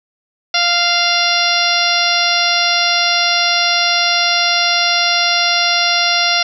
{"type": "harmonic tone", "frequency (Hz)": 696, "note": "F5", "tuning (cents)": -6, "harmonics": [1, 2, 3, 4, 5, 6, 7, 8], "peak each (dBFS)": [-20, -20, -20, -20, -20, -20, -20, -20], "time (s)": [0.54, 6.43], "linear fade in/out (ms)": 5, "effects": []}